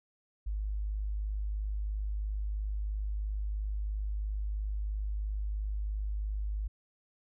sine tone, 51.5 Hz, G#1, 14 cents flat, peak -31 dBFS, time 0.46-6.68 s, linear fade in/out 10 ms, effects none

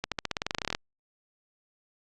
accelerating click train, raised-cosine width 0.2 ms, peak -11 dBFS, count 17, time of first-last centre 0.04-0.749 s, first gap 77 ms, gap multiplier 0.92, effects low-pass 7000 Hz 12 dB/octave + Opus 48 kbps

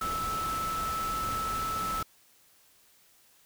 sine tone in noise, 1311 Hz, E6, 10 cents flat, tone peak -30 dBFS, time 0.01-2.03 s, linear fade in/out 5 ms, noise pink, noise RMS -38 dBFS, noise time 0.01-2.03 s, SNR +5 dB, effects white hiss -62 dBFS RMS until 3.45 s

